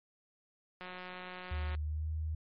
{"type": "click train", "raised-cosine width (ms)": 0.3, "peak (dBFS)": -28, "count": 172, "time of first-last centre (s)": [0.81, 1.75], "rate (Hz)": 182}
{"type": "tone with pitch glide", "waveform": "sine", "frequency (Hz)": [75.5, 78.39], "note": ["D2", "D#2"], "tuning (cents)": [48, 13], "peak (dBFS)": -33, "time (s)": [1.51, 2.35], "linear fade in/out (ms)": 5, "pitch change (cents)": 65, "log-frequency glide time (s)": [1.82, 2.09]}
{"effects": ["low-pass 3000 Hz 12 dB/octave", "MP3 32 kbps"]}